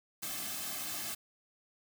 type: noise with comb filter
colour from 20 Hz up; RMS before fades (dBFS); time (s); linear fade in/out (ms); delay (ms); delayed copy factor
white; -39; 0.22-1.15; 10; 2.1; -0.85
effects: none